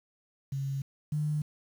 sine tone pair in turn, 136.9 / 150.59 Hz, C#3 / D3, -21 / +44 cents, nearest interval major second, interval 165 cents, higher second, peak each -30 / -27 dBFS, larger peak second, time 0.52-0.82 / 1.12-1.42 s, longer neither, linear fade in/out 5 ms, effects 9-bit

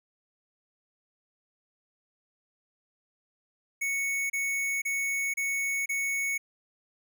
square tone bursts, 2217 Hz, C#7, in tune, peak -28 dBFS, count 5, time 3.81-6.38 s, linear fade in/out 10 ms, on 490 ms, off 30 ms, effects none

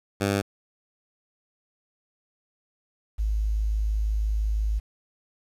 10% pulse / sine tone pair in turn, 100 / 52.97 Hz, G2 / G#1, +35 / +35 cents, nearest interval major seventh, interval 1100 cents, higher first, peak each -14 / -22 dBFS, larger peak first, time 0.2-0.42 / 3.18-4.8 s, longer second, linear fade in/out 20 ms, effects resampled to 32000 Hz + 9-bit

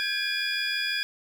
triangle tone cluster, 1592 / 1678 / 2413 / 3377 / 4908 Hz, G6 / G#6 / D7 / G#7 / D#8, +26 / +17 / +46 / +28 / -25 cents, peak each -31 dBFS, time 0-1.03 s, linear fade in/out 0 ms, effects none

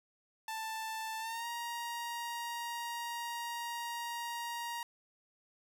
sawtooth tone with pitch glide, 884 to 942 Hz, A5 to A#5, +8 to +18 cents, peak -34 dBFS, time 0.48-4.83 s, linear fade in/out 2 ms, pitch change +110 cents, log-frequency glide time 1.19-1.47 s, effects none

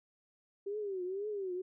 sine tone with vibrato, 390.8 Hz, G4, 5 cents flat, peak -35 dBFS, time 0.66-1.62 s, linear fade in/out 10 ms, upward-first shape triangle, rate 2 Hz, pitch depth 170 cents each way, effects none

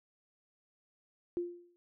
sine tone with exponential decay, 349.2 Hz, F4, in tune, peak -29 dBFS, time 1.37-1.76 s, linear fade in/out 0 ms, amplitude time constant 83 ms, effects none

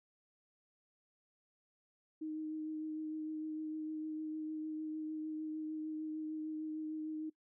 sine tone with vibrato, 311.1 Hz, D#4, in tune, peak -38 dBFS, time 2.21-7.3 s, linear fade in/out 10 ms, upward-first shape triangle, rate 6.6 Hz, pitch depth 17 cents each way, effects noise-tail reverb RT60 0.1 s tail -21 dB re dry

